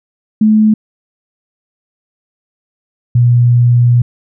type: tone pair in turn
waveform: sine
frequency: 215.6 / 121 Hz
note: A3 / B2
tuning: -35 / -35 cents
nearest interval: minor seventh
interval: 1000 cents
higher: first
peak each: -5 dBFS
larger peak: neither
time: 0.41-0.74 / 3.15-4.02 s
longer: second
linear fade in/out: 5 ms
effects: none